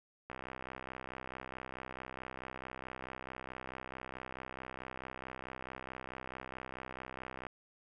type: click train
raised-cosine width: 0.5 ms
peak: -28 dBFS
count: 464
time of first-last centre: 0.3-7.467 s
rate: 64.6 Hz
effects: none